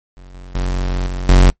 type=tone with level steps; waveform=45% pulse; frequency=45.43 Hz; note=F#1; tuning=31 cents flat; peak=-36 / -32 / -16 / -20 / -5 dBFS; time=0.17-1.5 s; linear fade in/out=0 ms; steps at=0.34 / 0.55 / 1.07 / 1.29 s; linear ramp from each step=2 ms; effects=noise-tail reverb RT60 0.1 s tail -24 dB re dry + MP3 32 kbps